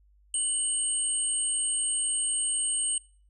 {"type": "tone pair together", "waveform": "sine", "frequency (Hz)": [2960, 8578], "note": ["F#7", "C9"], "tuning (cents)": [0, 42], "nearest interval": "octave + tritone", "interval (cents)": 1842, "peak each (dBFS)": [-36, -25], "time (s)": [0.34, 2.98], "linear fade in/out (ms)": 2, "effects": ["noise-tail reverb RT60 0.5 s tail -26 dB re dry", "added 50 Hz sine -58 dBFS peak until 3.29 s"]}